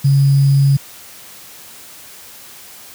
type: tone with sample-and-hold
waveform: sine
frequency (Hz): 138.59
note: C#3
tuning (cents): 0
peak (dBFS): -8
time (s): 0.04-0.77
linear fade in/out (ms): 10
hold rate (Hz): 4900
effects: white hiss -38 dBFS RMS until 2.94 s + high-pass 60 Hz 12 dB/octave